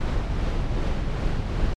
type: noise with tremolo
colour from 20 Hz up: brown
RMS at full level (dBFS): -22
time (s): 0-1.74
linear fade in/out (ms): 10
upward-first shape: triangle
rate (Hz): 2.6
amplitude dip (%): 40
effects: low-pass 5000 Hz 12 dB/octave + MP3 96 kbps